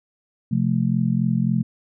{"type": "chord", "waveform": "sine", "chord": "F major", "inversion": "second", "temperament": "just", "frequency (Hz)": [130.96, 174.61, 218.3], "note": ["C3", "F3", "A3"], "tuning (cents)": [2, 0, -13], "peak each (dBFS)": -22, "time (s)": [0.51, 1.63], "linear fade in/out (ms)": 10, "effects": []}